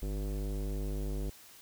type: tone with low-pass filter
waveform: square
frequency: 50.3 Hz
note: G1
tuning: 45 cents sharp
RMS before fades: -35 dBFS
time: 0.02-1.3 s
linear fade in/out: 5 ms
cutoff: 440 Hz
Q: 1.7
effects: white hiss -55 dBFS RMS until 1.61 s